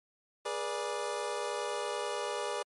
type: chord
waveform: 25% pulse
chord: G# diminished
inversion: none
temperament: equal with one note detuned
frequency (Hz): 415.3 / 484.6 / 587.3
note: G#4 / B4 / D5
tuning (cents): 0 / -33 / 0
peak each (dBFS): -34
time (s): 0.45-2.63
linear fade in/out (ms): 10
effects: MP3 48 kbps